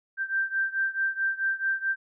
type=beating tone pair; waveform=sine; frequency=1568 / 1572.6 Hz; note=G6 / G6; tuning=0 / +5 cents; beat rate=4.6 Hz; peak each=-27 / -29 dBFS; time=0.17-1.96 s; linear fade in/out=50 ms; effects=none